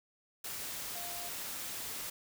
sine tone in noise, 698.5 Hz, F5, in tune, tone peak -47 dBFS, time 0.95-1.29 s, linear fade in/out 5 ms, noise white, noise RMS -41 dBFS, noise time 0.44-2.1 s, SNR -9 dB, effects none

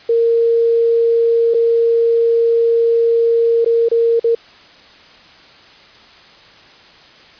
sine tone with dropouts, 462.8 Hz, A#4, 13 cents flat, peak -10 dBFS, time 0.09-4.35 s, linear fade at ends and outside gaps 5 ms, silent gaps 1.539-1.544 / 3.647-3.66 / 3.887-3.914 / 4.196-4.242 s, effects white hiss -43 dBFS RMS until 7.39 s + resampled to 11025 Hz

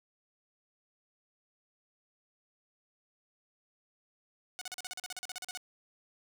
5% pulse tone bursts, 736 Hz, F#5, 9 cents flat, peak -27 dBFS, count 16, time 4.59-5.574 s, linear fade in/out 0 ms, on 24 ms, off 40 ms, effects none

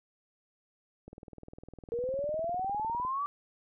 click train, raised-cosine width 2 ms, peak -33 dBFS, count 40, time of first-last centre 1.08-3.05 s, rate 19.8 Hz
sine exponential sweep, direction up, 460.1 to 1174.7 Hz, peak -30 dBFS, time 1.92-3.26 s, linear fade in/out 0 ms
effects none

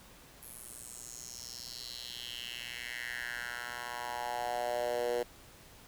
10% pulse tone with high-pass filter sweep, 120.9 Hz, B2, 36 cents flat, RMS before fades -39 dBFS, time 0.42-5.23 s, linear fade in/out 5 ms, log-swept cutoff 11000 to 450 Hz, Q 3.9, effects pink hiss -56 dBFS RMS until 5.87 s

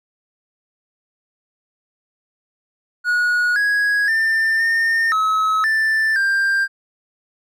triangle tone with pitch steps, 1454 / 1660 / 1792 / 1821 / 1286 / 1768 / 1588 Hz, F#6 / G#6 / A6 / A#6 / E6 / A6 / G6, -31 / -1 / +31 / -41 / -43 / +8 / +22 cents, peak -13 dBFS, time 3.04-6.68 s, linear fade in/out 50 ms, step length 520 ms, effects none

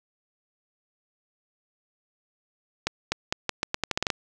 accelerating click train, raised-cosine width 0.2 ms, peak -7 dBFS, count 12, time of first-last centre 2.87-4.102 s, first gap 250 ms, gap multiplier 0.82, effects none

